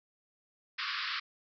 pink band-pass noise, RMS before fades -36 dBFS, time 0.78-1.2 s, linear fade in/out 10 ms, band 1100 to 5100 Hz, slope 96 dB/octave, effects none

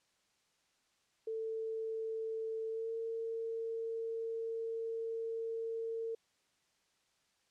sine tone with pitch glide, 445.3 to 453.9 Hz, A4 to A#4, +21 to -46 cents, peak -36 dBFS, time 1.27-6.15 s, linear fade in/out 5 ms, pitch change +33 cents, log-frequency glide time 2.69-2.92 s, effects white hiss -75 dBFS RMS until 7.5 s + low-pass 7000 Hz 12 dB/octave

